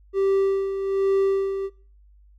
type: tone with tremolo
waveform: triangle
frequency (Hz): 390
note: G4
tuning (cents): -9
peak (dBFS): -15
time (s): 0.13-1.7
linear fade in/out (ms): 50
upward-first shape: sine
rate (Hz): 1.2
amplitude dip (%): 60
effects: noise-tail reverb RT60 0.4 s tail -20 dB re dry + added 50 Hz sine -50 dBFS peak until 2.38 s